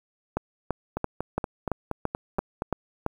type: two click trains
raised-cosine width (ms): 1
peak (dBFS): -14 / -11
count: 8 / 9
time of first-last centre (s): 0.97-2.621 / 0.37-3.064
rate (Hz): 4.24 / 2.97
effects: 8-bit